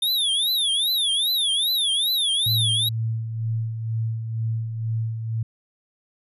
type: tone with vibrato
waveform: square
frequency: 3576 Hz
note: A7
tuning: 27 cents sharp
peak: -20 dBFS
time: 0.02-2.89 s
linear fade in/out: 5 ms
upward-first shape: triangle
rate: 2.5 Hz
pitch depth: 230 cents each way
type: tone with tremolo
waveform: sine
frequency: 112.6 Hz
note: A2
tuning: 40 cents sharp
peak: -21 dBFS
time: 2.46-5.43 s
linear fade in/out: 5 ms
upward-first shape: sine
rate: 2.1 Hz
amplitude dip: 50%
effects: resampled to 32000 Hz